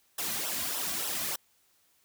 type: noise with flanger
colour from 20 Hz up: white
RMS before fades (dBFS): -33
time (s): 0.18-1.36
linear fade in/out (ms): 5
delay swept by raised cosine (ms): 0.43 to 2.33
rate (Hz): 3.4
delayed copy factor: -0.75
effects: white hiss -68 dBFS RMS until 2.04 s